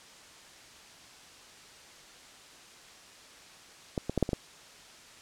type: clicks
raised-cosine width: 2 ms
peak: -16 / -17 / -14 / -10 / -18 / -15 dBFS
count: 6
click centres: 3.978 / 4.096 / 4.177 / 4.227 / 4.291 / 4.332 s
effects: white hiss -52 dBFS RMS until 5.21 s + low-pass 7000 Hz 12 dB/octave